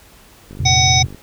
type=click train; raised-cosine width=3 ms; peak=-22 dBFS; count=32; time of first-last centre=0.51-1.147 s; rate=48.7 Hz
type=chord; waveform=sine; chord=F suspended fourth; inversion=none; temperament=equal with one note detuned; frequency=87.31 / 116.54 / 132.72 Hz; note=F2 / Bb2 / C3; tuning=0 / 0 / +25 cents; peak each=-20 dBFS; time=0.6-1.07 s; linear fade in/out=5 ms
type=harmonic tone; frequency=750 Hz; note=F#5; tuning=23 cents sharp; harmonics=1 / 3 / 5 / 7 / 8; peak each=-18 / -18 / -18 / -18 / -18 dBFS; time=0.65-1.03 s; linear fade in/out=10 ms
effects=pink hiss -46 dBFS RMS until 1.22 s